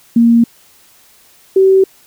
sine tone pair in turn, 233.1 / 383 Hz, A#3 / G4, 0 / -40 cents, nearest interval major sixth, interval 860 cents, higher second, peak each -5 dBFS, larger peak neither, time 0.16-0.44 / 1.56-1.84 s, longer neither, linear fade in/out 5 ms, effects white hiss -47 dBFS RMS until 2.06 s

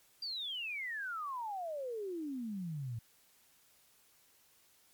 sine exponential sweep, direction down, 4784 to 110 Hz, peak -37 dBFS, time 0.22-2.99 s, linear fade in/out 5 ms, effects white hiss -67 dBFS RMS until 4.93 s + MP3 96 kbps

